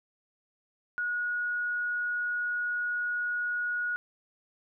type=tone; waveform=sine; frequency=1452 Hz; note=F#6; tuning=33 cents flat; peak=-28 dBFS; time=0.98-3.96 s; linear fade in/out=0 ms; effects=none